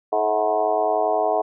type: harmonic tone with a mistuned harmonic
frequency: 107.4 Hz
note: A2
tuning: 41 cents flat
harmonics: 3 / 4 / 5 / 6 / 7 / 8 / 9 / 10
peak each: -34 / -25 / -34 / -22 / -22 / -31 / -30 / -34 dBFS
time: 0.12-1.42 s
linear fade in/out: 10 ms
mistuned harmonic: 7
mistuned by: -39 cents
effects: none